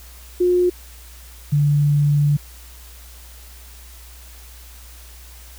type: tone pair in turn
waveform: sine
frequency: 358 / 145.73 Hz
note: F4 / D3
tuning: +43 / -13 cents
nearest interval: octave + major third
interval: 1556 cents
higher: first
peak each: -13 dBFS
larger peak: neither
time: 0.4-0.7 / 1.52-2.37 s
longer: second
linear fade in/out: 10 ms
effects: added 60 Hz sine -40 dBFS peak until 5.58 s + white hiss -45 dBFS RMS until 5.58 s